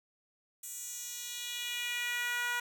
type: tone with high-pass filter sweep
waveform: 10% pulse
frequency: 483.3 Hz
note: B4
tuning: 38 cents flat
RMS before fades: -37 dBFS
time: 0.63-2.6 s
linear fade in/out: 5 ms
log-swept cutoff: 8500 to 1200 Hz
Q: 1.8
effects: none